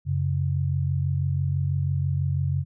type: tone pair together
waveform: sine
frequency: 92.5 / 138.59 Hz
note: F#2 / C#3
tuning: 0 / 0 cents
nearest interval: perfect fifth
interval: 700 cents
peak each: -25 / -24 dBFS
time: 0.05-2.65 s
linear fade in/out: 50 ms
effects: none